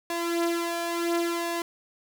sawtooth tone with flanger, 340 Hz, F4, 46 cents flat, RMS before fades -28 dBFS, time 0.1-1.62 s, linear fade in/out 2 ms, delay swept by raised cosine 1.8 to 4.2 ms, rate 0.72 Hz, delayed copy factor +0.65, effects none

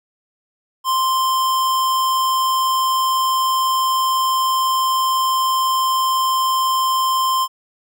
square tone, 1046 Hz, C6, 1 cent flat, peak -16 dBFS, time 0.84-7.48 s, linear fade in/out 50 ms, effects none

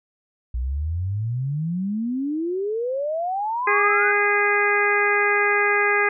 sine exponential sweep, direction up, 58.27 to 1564 Hz, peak -22 dBFS, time 0.54-4.12 s, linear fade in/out 5 ms
harmonic tone, 410.3 Hz, G#4, 21 cents flat, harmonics 1 / 2 / 3 / 4 / 5 / 6, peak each -23 / -27 / -25 / -22 / -22 / -28 dBFS, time 3.67-6.09 s, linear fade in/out 5 ms
effects none

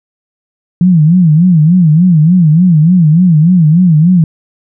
sine tone with vibrato, 167 Hz, E3, 23 cents sharp, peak -3 dBFS, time 0.81-4.24 s, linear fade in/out 2 ms, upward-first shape sine, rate 3.4 Hz, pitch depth 180 cents each way, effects none

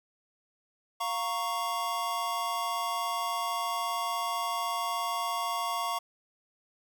square chord, Bb minor, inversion second, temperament equal, 698.5 / 932.3 / 1108.7 Hz, F5 / Bb5 / Db6, 0 / 0 / 0 cents, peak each -36 / -36 / -33 dBFS, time 1-5.99 s, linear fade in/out 10 ms, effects none

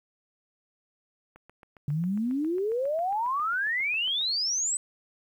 click train, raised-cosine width 0.5 ms, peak -35 dBFS, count 22, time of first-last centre 1.36-4.213 s, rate 7.36 Hz
sine exponential sweep, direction up, 139.6 to 8170 Hz, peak -25 dBFS, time 1.88-4.77 s, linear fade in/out 2 ms
effects 10-bit

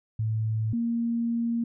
sine tone pair in turn, 110 / 233.1 Hz, A2 / A#3, 0 / 0 cents, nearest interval octave + minor second, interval 1300 cents, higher second, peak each -24 / -24 dBFS, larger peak neither, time 0.19-0.73 / 0.73-1.64 s, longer second, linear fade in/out 5 ms, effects none

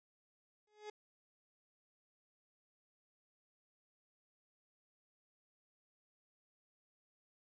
30% pulse tone with exponential growth, 421.5 Hz, G#4, 26 cents sharp, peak -40 dBFS, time 0.67-0.9 s, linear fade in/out 5 ms, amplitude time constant 49 ms, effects resampled to 16000 Hz

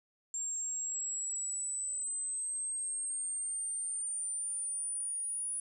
sine exponential sweep, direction up, 7400 to 9770 Hz, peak -34 dBFS, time 0.34-5.6 s, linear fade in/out 2 ms, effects none

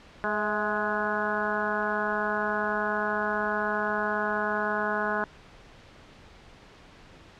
harmonic tone with a mistuned harmonic, 209.7 Hz, G#3, 17 cents sharp, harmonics 1 / 2 / 3 / 4 / 5 / 6 / 7 / 8, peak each -35 / -34 / -33 / -34 / -33 / -36 / -31 / -36 dBFS, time 0.24-5.24 s, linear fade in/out 0 ms, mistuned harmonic 3, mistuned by +41 cents, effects pink hiss -51 dBFS RMS until 7.39 s + low-pass 4000 Hz 12 dB/octave

